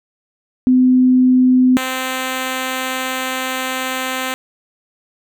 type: tone pair in turn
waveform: sine / 5% pulse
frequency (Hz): 254.4 / 259.3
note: C4 / C4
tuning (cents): -48 / -15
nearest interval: unison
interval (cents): 33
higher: second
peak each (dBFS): -8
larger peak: neither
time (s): 0.67-1.77 / 1.77-4.34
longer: second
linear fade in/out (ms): 0
effects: none

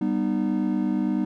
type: chord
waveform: triangle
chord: G augmented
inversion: none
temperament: just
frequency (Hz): 196 / 245 / 306.2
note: G3 / B3 / D#4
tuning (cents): 0 / -14 / -28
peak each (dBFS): -24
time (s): 0.01-1.25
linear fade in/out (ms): 5
effects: none

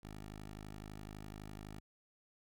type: tone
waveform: 10% pulse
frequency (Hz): 51.91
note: G#1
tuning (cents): 0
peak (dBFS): -39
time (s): 0.03-1.8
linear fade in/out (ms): 5
effects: none

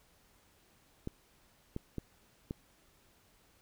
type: clicks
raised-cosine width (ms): 3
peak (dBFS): -24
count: 4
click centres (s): 1.074 / 1.764 / 1.983 / 2.509
effects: pink hiss -67 dBFS RMS until 3.61 s

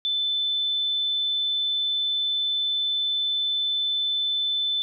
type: tone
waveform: sine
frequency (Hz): 3520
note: A7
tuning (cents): 0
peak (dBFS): -22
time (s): 0.05-4.82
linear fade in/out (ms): 0
effects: none

